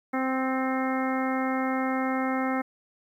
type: harmonic tone with a mistuned harmonic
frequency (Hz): 261.6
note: C4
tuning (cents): 0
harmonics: 1 / 2 / 3 / 4 / 5 / 6 / 7 / 8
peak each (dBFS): -27 / -33 / -32 / -38 / -34 / -42 / -38 / -37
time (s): 0.13-2.62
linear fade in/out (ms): 10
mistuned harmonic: 8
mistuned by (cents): +32
effects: 10-bit